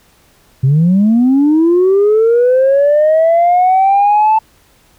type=linear sweep; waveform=sine; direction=up; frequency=126.5 to 884 Hz; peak=-5 dBFS; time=0.63-4.39 s; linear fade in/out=10 ms; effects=tanh soft clip ceiling -4 dBFS + pink hiss -50 dBFS RMS until 4.98 s